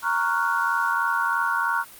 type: chord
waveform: sine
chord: Gb major seventh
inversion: first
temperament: equal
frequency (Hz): 932.3 / 1108.7 / 1396.9 / 1480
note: Bb5 / Db6 / F6 / Gb6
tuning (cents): 0 / 0 / 0 / 0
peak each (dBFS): -26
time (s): 0.02-1.85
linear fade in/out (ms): 50
effects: white hiss -45 dBFS RMS until 1.99 s + Opus 48 kbps